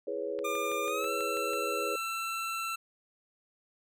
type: chord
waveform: sine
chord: C# minor seventh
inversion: first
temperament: equal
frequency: 329.6 / 415.3 / 493.9 / 554.4 Hz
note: E4 / G#4 / B4 / C#5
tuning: 0 / 0 / 0 / 0 cents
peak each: -42 / -36 / -37 / -37 dBFS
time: 0.07-1.96 s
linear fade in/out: 5 ms
type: click train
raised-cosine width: 0.3 ms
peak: -30 dBFS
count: 8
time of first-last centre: 0.39-1.534 s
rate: 6.12 Hz
type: tone with pitch glide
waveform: 25% pulse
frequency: 1201 to 1340.3 Hz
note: D6 to E6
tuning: +38 to +28 cents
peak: -29 dBFS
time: 0.44-2.76 s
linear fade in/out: 10 ms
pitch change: +190 cents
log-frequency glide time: 0.85-1.1 s
effects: none